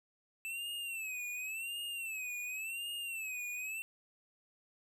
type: tone with vibrato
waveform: square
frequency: 2637 Hz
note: E7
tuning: in tune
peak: -39 dBFS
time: 0.45-3.82 s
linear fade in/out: 0 ms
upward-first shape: sine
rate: 0.91 Hz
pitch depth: 130 cents each way
effects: none

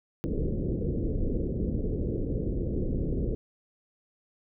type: low-pass noise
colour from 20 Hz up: pink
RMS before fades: -29 dBFS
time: 0.24-3.35 s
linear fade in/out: 0 ms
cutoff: 490 Hz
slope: 48 dB/octave
effects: none

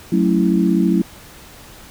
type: chord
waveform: sine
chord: F# minor seventh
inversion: none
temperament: equal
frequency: 185 / 220 / 277.2 / 329.6 Hz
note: F#3 / A3 / C#4 / E4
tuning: 0 / 0 / 0 / 0 cents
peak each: -16 / -19 / -21 / -18 dBFS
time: 0.12-1.02 s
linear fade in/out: 5 ms
effects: pink hiss -41 dBFS RMS until 1.9 s

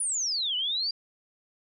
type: exponential two-way sweep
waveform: sine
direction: down then up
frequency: 10040 to 2911 to 4812 Hz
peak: -26 dBFS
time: 0-0.91 s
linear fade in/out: 5 ms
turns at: 0.56 s
effects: none

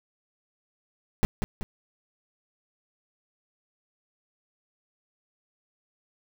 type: noise with echo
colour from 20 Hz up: brown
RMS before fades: -19 dBFS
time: 1.23-1.25 s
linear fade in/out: 0 ms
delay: 190 ms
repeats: 2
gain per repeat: -6 dB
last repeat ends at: 1.63 s
effects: none

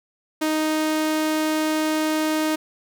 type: tone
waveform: sawtooth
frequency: 311.1 Hz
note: D#4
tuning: in tune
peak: -16 dBFS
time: 0.41-2.56 s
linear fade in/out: 10 ms
effects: none

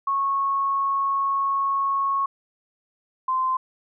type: tone pair in turn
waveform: sine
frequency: 1100 / 1038.3 Hz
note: C#6 / C6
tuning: -14 / -14 cents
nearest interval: minor second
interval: 100 cents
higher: first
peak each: -20 / -20 dBFS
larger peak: neither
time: 0.07-2.26 / 3.28-3.57 s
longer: first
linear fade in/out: 5 ms
effects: none

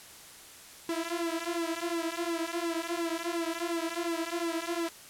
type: tone with flanger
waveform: sawtooth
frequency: 336.2 Hz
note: E4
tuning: 34 cents sharp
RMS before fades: -33 dBFS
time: 0.89-4.89 s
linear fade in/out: 2 ms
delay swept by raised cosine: 1.6 to 6.2 ms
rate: 2.8 Hz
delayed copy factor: -0.9
effects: white hiss -50 dBFS RMS until 5.09 s + low-pass 12000 Hz 12 dB/octave

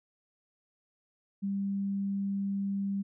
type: tone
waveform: sine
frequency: 197.8 Hz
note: G3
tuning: 16 cents sharp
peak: -29 dBFS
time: 1.42-3.03 s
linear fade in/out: 20 ms
effects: none

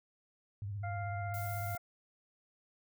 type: tone with vibrato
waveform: sine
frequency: 101.1 Hz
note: G#2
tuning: 46 cents flat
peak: -37 dBFS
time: 0.62-1.75 s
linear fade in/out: 0 ms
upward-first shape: sine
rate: 16 Hz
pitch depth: 84 cents each way
type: harmonic tone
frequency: 698.5 Hz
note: F5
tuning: in tune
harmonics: 1 / 2 / 3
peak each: -40 / -46 / -50 dBFS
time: 0.83-1.78 s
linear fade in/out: 10 ms
type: noise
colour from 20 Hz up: violet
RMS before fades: -47 dBFS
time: 1.34-1.77 s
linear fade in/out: 0 ms
effects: none

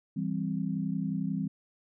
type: chord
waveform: sine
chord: C major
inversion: first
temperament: equal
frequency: 164.81 / 196 / 261.6 Hz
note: E3 / G3 / C4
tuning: 0 / 0 / 0 cents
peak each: -33 / -32 / -35 dBFS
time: 0.16-1.48 s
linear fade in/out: 10 ms
effects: none

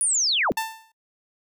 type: linear sweep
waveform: sine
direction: down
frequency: 9956 to 130.81 Hz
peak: -19 dBFS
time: 0.01-0.52 s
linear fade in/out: 0 ms
type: tone with exponential decay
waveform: sawtooth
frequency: 890 Hz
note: A5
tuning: 20 cents sharp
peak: -17 dBFS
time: 0.57-0.92 s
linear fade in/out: 5 ms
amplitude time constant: 74 ms
effects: noise-tail reverb RT60 0.1 s tail -26 dB re dry

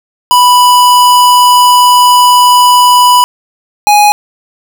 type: tone pair in turn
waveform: square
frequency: 987.8 / 830.6 Hz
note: B5 / G#5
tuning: 0 / 0 cents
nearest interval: minor third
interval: 300 cents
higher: first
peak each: -3 dBFS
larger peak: neither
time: 0.31-3.24 / 3.87-4.12 s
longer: first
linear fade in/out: 0 ms
effects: none

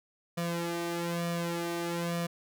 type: tone with flanger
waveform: sawtooth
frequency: 170.7 Hz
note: F3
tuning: 39 cents flat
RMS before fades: -33 dBFS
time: 0.37-2.27 s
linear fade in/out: 10 ms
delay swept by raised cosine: 1.7 to 2.6 ms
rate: 1.1 Hz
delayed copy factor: +0.95
effects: none

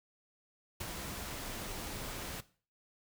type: noise with ADSR envelope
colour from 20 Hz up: pink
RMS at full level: -38 dBFS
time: 0.8-2.41 s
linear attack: 9 ms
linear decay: 26 ms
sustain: -4 dB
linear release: 11 ms
effects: noise-tail reverb RT60 0.4 s tail -17 dB re dry

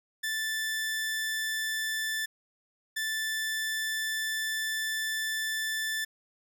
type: tone pair in turn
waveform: sawtooth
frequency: 1760 / 1760 Hz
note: A6 / A6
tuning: 0 / 0 cents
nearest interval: unison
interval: 0 cents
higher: neither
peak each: -26 dBFS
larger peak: neither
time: 0.23-2.26 / 2.96-6.05 s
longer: second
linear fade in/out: 10 ms
effects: none

